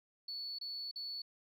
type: tone with dropouts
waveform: sine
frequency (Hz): 4435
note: C#8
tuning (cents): 0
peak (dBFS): -39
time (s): 0.28-1.22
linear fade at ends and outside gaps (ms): 5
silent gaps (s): 0.587-0.611 / 0.913-0.958
effects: tanh soft clip ceiling -35 dBFS